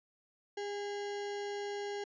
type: tone with sample-and-hold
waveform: sine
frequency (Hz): 406.2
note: G#4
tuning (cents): -38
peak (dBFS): -36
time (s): 0.57-2.04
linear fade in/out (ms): 5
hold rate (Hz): 1225
effects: resampled to 16000 Hz